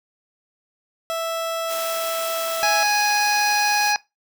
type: tone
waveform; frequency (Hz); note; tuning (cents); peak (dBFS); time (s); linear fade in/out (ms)
30% pulse; 659.3; E5; 0; -20; 1.1-2.83; 0
type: high-pass noise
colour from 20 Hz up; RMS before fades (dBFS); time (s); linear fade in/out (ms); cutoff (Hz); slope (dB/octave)
white; -32; 1.67-3.95; 50; 280; 24
type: harmonic tone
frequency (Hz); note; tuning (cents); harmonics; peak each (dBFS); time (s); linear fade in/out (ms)
830.6; G#5; 0; 1 / 2 / 3 / 5 / 6 / 7; -20 / -23 / -25 / -27 / -28 / -28; 2.63-3.96; 0
effects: noise-tail reverb RT60 0.2 s tail -20 dB re dry